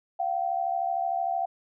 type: tone pair together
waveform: sine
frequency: 693.9 / 767 Hz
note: F5 / G5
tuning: -11 / -38 cents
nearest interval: major second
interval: 173 cents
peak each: -28 dBFS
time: 0.19-1.46 s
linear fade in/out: 10 ms
effects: none